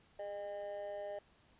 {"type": "tone with amplitude modulation", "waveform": "triangle", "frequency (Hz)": 609, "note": "D#5", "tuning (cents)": -37, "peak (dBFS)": -35, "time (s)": [0.19, 1.19], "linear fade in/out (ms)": 5, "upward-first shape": "sine", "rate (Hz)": 198, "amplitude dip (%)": 80, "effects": ["pink hiss -68 dBFS RMS until 1.59 s", "resampled to 8000 Hz"]}